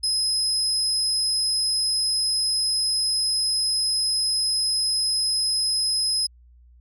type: tone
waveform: 35% pulse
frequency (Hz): 5090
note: D#8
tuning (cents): +39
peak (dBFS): -18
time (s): 0.03-6.27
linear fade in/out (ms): 10
effects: added 60 Hz sine -49 dBFS peak until 6.8 s